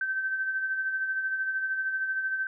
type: tone with tremolo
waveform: sine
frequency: 1547 Hz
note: G6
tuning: 23 cents flat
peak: -25 dBFS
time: 0.01-2.47 s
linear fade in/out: 2 ms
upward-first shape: sine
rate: 13 Hz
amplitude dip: 45%
effects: none